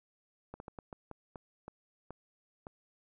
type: slowing click train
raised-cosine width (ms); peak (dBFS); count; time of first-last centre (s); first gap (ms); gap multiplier
1; -30; 10; 0.54-2.669; 61; 1.32
effects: none